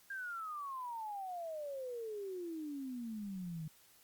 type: exponential sweep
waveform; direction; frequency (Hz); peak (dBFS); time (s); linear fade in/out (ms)
sine; down; 1617 to 153.4; -40; 0.1-3.68; 5
effects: white hiss -65 dBFS RMS until 4.03 s + Opus 48 kbps